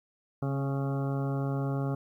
harmonic tone with a mistuned harmonic, 138 Hz, C#3, 7 cents flat, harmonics 1 / 2 / 3 / 4 / 5 / 6 / 8 / 9 / 10, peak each -29 / -35 / -39 / -41 / -43 / -45 / -47 / -48 / -49 dBFS, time 0.42-1.95 s, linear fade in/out 5 ms, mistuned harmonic 2, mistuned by -18 cents, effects 11-bit

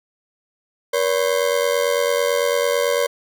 40% pulse ring-modulated tone, 523.3 Hz, C5, in tune, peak -13 dBFS, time 0.93-3.07 s, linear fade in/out 10 ms, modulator 44.5 Hz, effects none

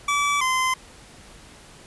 25% pulse tone pair in turn, 1152 / 1033.8 Hz, D6 / C6, -34 / -21 cents, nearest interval major second, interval 187 cents, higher first, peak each -16 dBFS, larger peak neither, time 0.08-0.41 / 0.41-0.74 s, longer neither, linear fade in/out 5 ms, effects pink hiss -47 dBFS RMS until 1.86 s + resampled to 24000 Hz

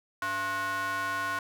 square ring-modulated tone, 196.1 Hz, G3, 1 cent sharp, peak -27 dBFS, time 0.22-1.39 s, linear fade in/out 2 ms, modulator 1270 Hz, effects none

